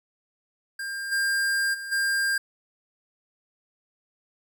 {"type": "tone with level steps", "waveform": "square", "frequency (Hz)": 1600, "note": "G6", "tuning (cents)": 35, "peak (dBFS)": [-31, -23, -34, -23], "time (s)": [0.79, 2.38], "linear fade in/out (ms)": 5, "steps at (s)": [1.11, 1.73, 1.91], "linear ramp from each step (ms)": 20, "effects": []}